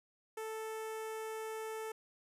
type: tone with notch filter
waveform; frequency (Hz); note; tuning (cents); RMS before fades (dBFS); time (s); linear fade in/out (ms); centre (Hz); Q
sawtooth; 440; A4; 0; -42; 0.37-1.92; 5; 4200; 1.2
effects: resampled to 32000 Hz + 12-bit